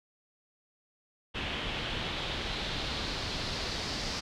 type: noise with low-pass filter sweep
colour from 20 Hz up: pink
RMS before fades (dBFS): -35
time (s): 1.34-4.21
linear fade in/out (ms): 20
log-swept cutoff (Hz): 3000 to 5000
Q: 2.8
effects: none